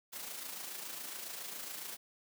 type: noise with amplitude modulation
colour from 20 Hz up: white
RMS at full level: -42 dBFS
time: 0.12-1.97 s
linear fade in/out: 20 ms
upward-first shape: sine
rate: 27.2 Hz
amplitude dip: 45%
effects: high-pass 200 Hz 12 dB/octave